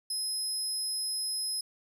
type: tone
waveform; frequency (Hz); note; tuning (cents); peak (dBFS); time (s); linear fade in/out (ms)
25% pulse; 5100; D#8; +42; -26; 0.1-1.61; 5
effects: none